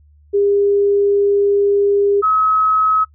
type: tone pair in turn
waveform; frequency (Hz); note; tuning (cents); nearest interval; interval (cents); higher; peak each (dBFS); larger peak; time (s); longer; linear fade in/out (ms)
sine; 403.4 / 1280.7; G4 / D#6; +50 / +50; octave + minor sixth; 2000; second; -11; neither; 0.33-2.22 / 2.22-3.05; first; 20
effects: noise-tail reverb RT60 0.1 s tail -24 dB re dry + added 74 Hz sine -46 dBFS peak until 3.14 s